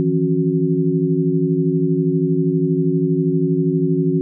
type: tone cluster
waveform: sine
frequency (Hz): 157.9 / 170.4 / 272.3 / 368.3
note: D#3 / F3 / C#4 / F#4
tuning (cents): +26 / -42 / -31 / -8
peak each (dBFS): -20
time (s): 0-4.21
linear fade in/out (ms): 0
effects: none